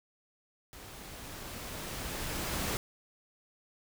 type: noise with level ramp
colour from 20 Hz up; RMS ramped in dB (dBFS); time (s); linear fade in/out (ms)
pink; -49 to -33; 0.73-2.77; 0
effects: none